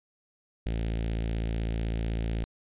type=tone with notch filter; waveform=sawtooth; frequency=55.9 Hz; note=A1; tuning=28 cents sharp; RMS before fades=-30 dBFS; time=0.66-2.44 s; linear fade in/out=0 ms; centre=1100 Hz; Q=0.68; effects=resampled to 8000 Hz